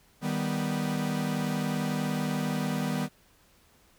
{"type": "chord", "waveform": "45% pulse", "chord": "Eb augmented", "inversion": "none", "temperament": "equal", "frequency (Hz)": [155.56, 196, 246.9], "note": ["Eb3", "G3", "B3"], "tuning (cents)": [0, 0, 0], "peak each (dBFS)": -32, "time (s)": [0.21, 3.09], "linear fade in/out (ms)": 50, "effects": ["pink hiss -62 dBFS RMS until 3.98 s"]}